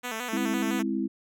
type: tone with vibrato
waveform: 5% pulse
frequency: 234 Hz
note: A#3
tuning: 7 cents sharp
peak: -20 dBFS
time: 0.03-0.83 s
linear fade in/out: 20 ms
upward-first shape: square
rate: 5.9 Hz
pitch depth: 95 cents each way
type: chord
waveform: sine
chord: Ab augmented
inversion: none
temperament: equal with one note detuned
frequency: 206 / 261.6 / 329.6 Hz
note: Ab3 / C4 / E4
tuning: -14 / 0 / 0 cents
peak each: -30 dBFS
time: 0.32-1.08 s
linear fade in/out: 20 ms
effects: none